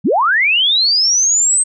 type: linear sweep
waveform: sine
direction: up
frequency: 129 to 8380 Hz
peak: -10 dBFS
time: 0.04-1.64 s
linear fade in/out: 20 ms
effects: none